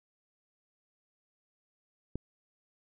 click, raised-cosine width 3 ms, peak -22 dBFS, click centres 2.156 s, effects none

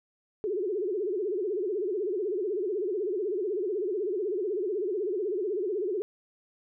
sine tone with vibrato, 392 Hz, G4, in tune, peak -27 dBFS, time 0.44-6.02 s, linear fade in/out 0 ms, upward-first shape sine, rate 16 Hz, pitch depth 200 cents each way, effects none

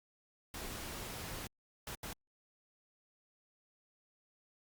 pink noise bursts at uneven times, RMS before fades -44 dBFS, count 3, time 0.54-1.47 / 1.87-1.95 / 2.03-2.13 s, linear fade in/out 2 ms, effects Opus 48 kbps

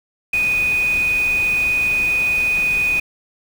sine tone in noise, 2484 Hz, D#7, 3 cents flat, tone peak -15 dBFS, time 0.33-3 s, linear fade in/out 5 ms, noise pink, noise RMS -32 dBFS, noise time 0.33-3 s, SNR +14 dB, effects none

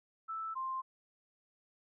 sine tone pair in turn, 1318 / 1049.5 Hz, E6 / C6, -1 / +5 cents, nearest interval major third, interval 394 cents, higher first, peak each -37 / -35 dBFS, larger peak second, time 0.28-0.55 / 0.55-0.82 s, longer neither, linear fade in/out 20 ms, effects none

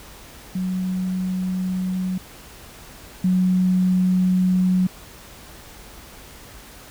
sine tone pair in turn, 185.1 / 183.93 Hz, F#3 / F#3, +1 / -10 cents, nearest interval unison, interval 11 cents, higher first, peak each -21 / -15 dBFS, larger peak second, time 0.55-2.18 / 3.24-4.87 s, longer neither, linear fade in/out 5 ms, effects added 50 Hz sine -50 dBFS peak until 6.9 s + pink hiss -43 dBFS RMS until 6.9 s

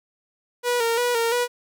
sawtooth tone with vibrato, 473.9 Hz, A#4, 28 cents sharp, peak -16 dBFS, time 0.63-1.48 s, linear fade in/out 50 ms, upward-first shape square, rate 2.9 Hz, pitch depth 47 cents each way, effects none

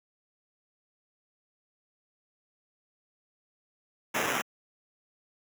blue noise with sample-and-hold, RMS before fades -29 dBFS, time 4.14-4.42 s, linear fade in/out 10 ms, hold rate 4410 Hz, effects high-pass 200 Hz 12 dB/octave

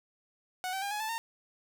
sawtooth tone with pitch steps, 738 / 770.2 / 803.9 / 839 / 875.6 / 913.8 Hz, F#5 / G5 / G5 / G#5 / A5 / A#5, -5 / -31 / +43 / +17 / -9 / -35 cents, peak -29 dBFS, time 0.64-1.18 s, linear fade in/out 0 ms, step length 90 ms, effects 10-bit

